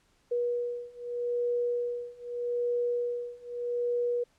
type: beating tone pair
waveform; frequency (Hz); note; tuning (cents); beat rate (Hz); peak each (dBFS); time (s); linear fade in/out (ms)
sine; 482.1 / 482.91; B4 / B4; -42 / -39; 0.81; -32 / -31; 0.31-4.24; 10
effects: pink hiss -68 dBFS RMS until 4.38 s + low-pass 9000 Hz 12 dB/octave